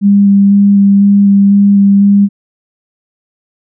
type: tone with vibrato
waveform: sine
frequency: 200 Hz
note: G3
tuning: 35 cents sharp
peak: -3 dBFS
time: 0.01-2.29 s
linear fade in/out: 50 ms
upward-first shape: square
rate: 2 Hz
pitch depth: 9 cents each way
effects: none